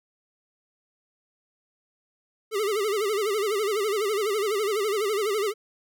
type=tone with vibrato; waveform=square; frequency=415.3 Hz; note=G#4; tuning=in tune; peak=-24 dBFS; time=2.51-5.54 s; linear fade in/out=50 ms; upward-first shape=sine; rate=12 Hz; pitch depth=120 cents each way; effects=none